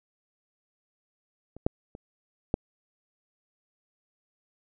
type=clicks; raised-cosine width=2 ms; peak=-30 / -9 / -28 / -10 dBFS; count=4; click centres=1.566 / 1.665 / 1.951 / 2.541 s; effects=none